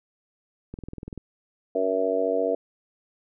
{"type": "click train", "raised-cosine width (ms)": 3, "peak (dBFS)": -23, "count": 10, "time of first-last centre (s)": [0.74, 1.177], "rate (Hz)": 20.6}
{"type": "harmonic tone", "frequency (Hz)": 94.5, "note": "F#2", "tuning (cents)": 37, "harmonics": [3, 4, 5, 6, 7], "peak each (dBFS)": [-31, -33, -25, -30, -26], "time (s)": [1.75, 2.55], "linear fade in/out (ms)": 5}
{"effects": []}